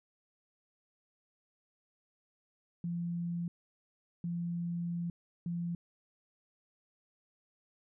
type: tone bursts at uneven times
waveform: sine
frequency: 171.8 Hz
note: F3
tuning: 28 cents flat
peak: -33 dBFS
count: 3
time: 2.84-3.48 / 4.24-5.1 / 5.46-5.75 s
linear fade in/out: 2 ms
effects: none